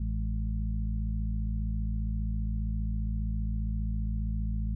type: harmonic tone with a mistuned harmonic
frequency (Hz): 55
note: A1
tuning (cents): 0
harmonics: 1 / 2 / 3 / 4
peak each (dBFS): -29 / -36 / -40 / -39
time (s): 0-4.75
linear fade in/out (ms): 5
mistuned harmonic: 4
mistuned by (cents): -65
effects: none